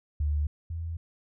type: tone pair in turn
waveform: sine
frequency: 74.1 / 82.87 Hz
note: D2 / E2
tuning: +16 / +10 cents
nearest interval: major second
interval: 194 cents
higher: second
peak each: -24 / -31 dBFS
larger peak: first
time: 0.2-0.47 / 0.7-0.97 s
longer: neither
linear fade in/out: 5 ms
effects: none